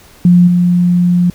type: tone with level steps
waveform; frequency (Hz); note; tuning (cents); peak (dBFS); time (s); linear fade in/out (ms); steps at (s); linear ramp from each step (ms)
sine; 176.7; F3; +21; -3 / -7; 0.25-1.3; 2; 0.47; 10
effects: pink hiss -42 dBFS RMS until 1.34 s